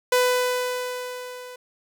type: tone with level ramp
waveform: sawtooth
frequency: 498.9 Hz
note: B4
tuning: 17 cents sharp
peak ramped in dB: -12 to -34 dBFS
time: 0.12-1.56 s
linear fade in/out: 5 ms
effects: none